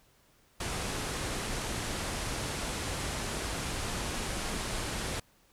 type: low-pass noise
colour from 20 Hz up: pink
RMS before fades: -35 dBFS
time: 0.6-5.2 s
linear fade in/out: 5 ms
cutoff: 11000 Hz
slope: 48 dB/octave
effects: pink hiss -65 dBFS RMS until 5.52 s